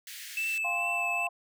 pink high-pass noise, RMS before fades -43 dBFS, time 0.07-0.58 s, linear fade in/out 2 ms, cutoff 1700 Hz, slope 48 dB/octave
triangle tone with vibrato, 2637 Hz, E7, in tune, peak -27 dBFS, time 0.37-1.27 s, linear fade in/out 2 ms, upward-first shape triangle, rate 2.4 Hz, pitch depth 18 cents each way
sine chord, F suspended second, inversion none, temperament equal with one note detuned, 698.5 / 799.1 / 1046.5 Hz, F5 / G5 / C6, 0 / +33 / 0 cents, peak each -34 / -39 / -38 dBFS, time 0.64-1.29 s, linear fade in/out 10 ms
effects none

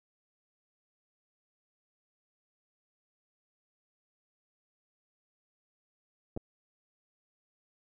clicks, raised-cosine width 2 ms, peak -27 / -23 dBFS, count 2, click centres 6.365 / 6.374 s, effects none

